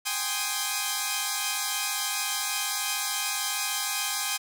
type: chord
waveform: 5% pulse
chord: Ab major seventh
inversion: third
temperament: equal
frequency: 784 / 830.6 / 1046.5 / 1244.5 Hz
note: G5 / Ab5 / C6 / Eb6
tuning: 0 / 0 / 0 / 0 cents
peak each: -21 dBFS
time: 0.05-4.38 s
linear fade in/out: 20 ms
effects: none